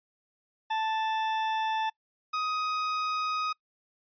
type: tone pair in turn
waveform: 40% pulse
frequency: 880 / 1255 Hz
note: A5 / D#6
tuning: 0 / +15 cents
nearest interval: tritone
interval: 615 cents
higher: second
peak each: -26 / -27 dBFS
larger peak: first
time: 0.7-1.9 / 2.33-3.53 s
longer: neither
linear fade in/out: 10 ms
effects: noise-tail reverb RT60 0.1 s tail -25 dB re dry + resampled to 11025 Hz